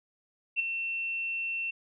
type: tone with ADSR envelope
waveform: sine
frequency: 2700 Hz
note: E7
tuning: 41 cents sharp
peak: -22 dBFS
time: 0.56-1.71 s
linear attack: 36 ms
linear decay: 10 ms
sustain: -8 dB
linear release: 10 ms
effects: none